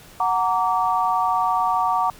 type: chord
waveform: sine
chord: Gb augmented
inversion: none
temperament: just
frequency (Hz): 740 / 925 / 1156.2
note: Gb5 / Bb5 / D6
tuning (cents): 0 / -14 / -27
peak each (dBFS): -22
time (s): 0.2-2.1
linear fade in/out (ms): 2
effects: pink hiss -46 dBFS RMS until 2.19 s